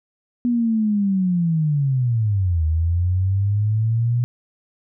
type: linear two-way sweep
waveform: sine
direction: down then up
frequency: 244.7 to 77.78 to 122.3 Hz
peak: -16 dBFS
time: 0.45-4.24 s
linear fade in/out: 0 ms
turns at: 2.65 s
effects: none